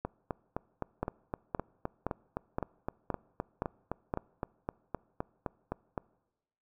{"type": "two click trains", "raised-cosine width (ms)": 1, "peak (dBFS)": [-17, -19], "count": [7, 24], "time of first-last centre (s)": [[1.03, 4.139], [0.05, 5.978]], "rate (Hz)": [1.93, 3.88], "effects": ["noise-tail reverb RT60 1.0 s tail -24 dB re dry"]}